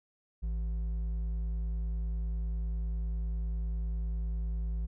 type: tone with hard clipping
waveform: sine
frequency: 55 Hz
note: A1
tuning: in tune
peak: -32 dBFS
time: 0.42-4.87 s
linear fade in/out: 20 ms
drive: 5 dB
effects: none